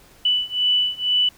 sine beating tone pair, 2974 / 2976.1 Hz, F#7 / F#7, +8 / +9 cents, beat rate 2.1 Hz, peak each -21 / -20 dBFS, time 0.25-1.29 s, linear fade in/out 5 ms, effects pink hiss -51 dBFS RMS until 1.37 s

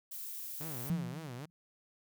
violet noise, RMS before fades -43 dBFS, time 0.11-0.9 s, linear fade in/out 10 ms
sawtooth tone with vibrato, 139.8 Hz, C#3, 15 cents sharp, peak -38 dBFS, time 0.6-1.46 s, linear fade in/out 10 ms, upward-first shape sine, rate 3.7 Hz, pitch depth 270 cents each way
sine tone with exponential decay, 171.6 Hz, F3, 30 cents flat, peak -28 dBFS, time 0.9-1.5 s, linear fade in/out 0 ms, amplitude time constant 130 ms
effects none

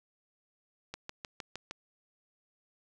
click train, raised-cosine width 0.2 ms, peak -22 dBFS, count 6, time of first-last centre 0.94-1.71 s, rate 6.49 Hz, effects none

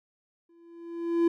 triangle tone with exponential growth, 338.1 Hz, E4, 44 cents sharp, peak -16 dBFS, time 0.49-1.28 s, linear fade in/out 5 ms, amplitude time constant 170 ms, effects none

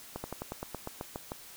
slowing click train, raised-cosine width 1 ms, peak -22 dBFS, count 11, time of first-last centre 0.16-1.319 s, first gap 80 ms, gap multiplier 1.08, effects white hiss -50 dBFS RMS until 1.56 s

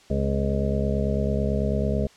harmonic tone with a mistuned harmonic, 69.1 Hz, C#2, 5 cents flat, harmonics 1 / 2 / 3 / 4 / 6 / 7 / 8 / 9, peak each -26 / -28 / -27 / -38 / -31 / -32 / -36 / -31 dBFS, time 0.1-2.07 s, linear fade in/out 5 ms, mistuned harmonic 4, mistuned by -55 cents, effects white hiss -53 dBFS RMS until 2.16 s + low-pass 6000 Hz 12 dB/octave

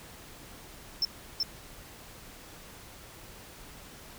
triangle tone with echo, 5340 Hz, E8, 22 cents sharp, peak -23 dBFS, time 1.02-1.05 s, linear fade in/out 2 ms, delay 380 ms, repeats 1, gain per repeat -2 dB, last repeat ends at 1.43 s, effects pink hiss -49 dBFS RMS until 4.18 s

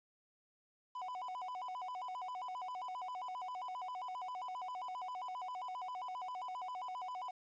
triangle tone with vibrato, 860 Hz, A5, 40 cents flat, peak -39 dBFS, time 0.95-7.31 s, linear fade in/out 5 ms, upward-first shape square, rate 7.5 Hz, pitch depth 260 cents each way, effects resampled to 16000 Hz + 11-bit

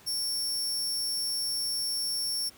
sawtooth tone, 5460 Hz, F8, 40 cents flat, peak -26 dBFS, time 0.06-2.5 s, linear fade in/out 20 ms, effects pink hiss -55 dBFS RMS until 2.57 s + high-pass 60 Hz 12 dB/octave

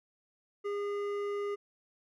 sine tone with hard clipping, 407.4 Hz, G#4, 33 cents flat, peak -34 dBFS, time 0.64-1.56 s, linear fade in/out 20 ms, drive 10 dB, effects none

